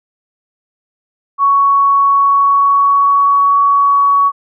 sine tone with pitch glide, 1115 to 1124.7 Hz, C#6 to C#6, +10 to +25 cents, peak -7 dBFS, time 1.38-4.32 s, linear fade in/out 50 ms, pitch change +15 cents, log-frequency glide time 2.11-3.48 s, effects none

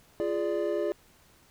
triangle chord, D diminished, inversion first, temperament equal with one note detuned, 345.2 / 415.3 / 587.3 Hz, F4 / Ab4 / D5, -20 / 0 / 0 cents, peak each -29 dBFS, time 0.2-0.92 s, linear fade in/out 0 ms, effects pink hiss -60 dBFS RMS until 1.5 s

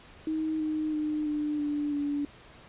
sine tone with pitch steps, 314.6 / 309.2 / 303.9 / 298.7 / 293.5 / 288.5 Hz, D#4 / D#4 / D#4 / D4 / D4 / D4, +19 / -11 / -41 / +29 / -1 / -31 cents, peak -27 dBFS, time 0.27-2.25 s, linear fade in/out 2 ms, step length 330 ms, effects pink hiss -52 dBFS RMS until 2.68 s + resampled to 8000 Hz

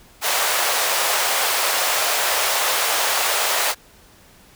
pink high-pass noise, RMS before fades -20 dBFS, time 0.21-3.75 s, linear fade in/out 50 ms, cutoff 560 Hz, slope 24 dB/octave, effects pink hiss -50 dBFS RMS until 4.55 s

